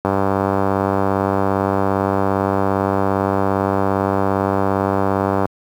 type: click train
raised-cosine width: 1 ms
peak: -3 dBFS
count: 528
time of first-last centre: 0.05-5.455 s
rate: 97.5 Hz
effects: high-pass 80 Hz 12 dB/octave + 7-bit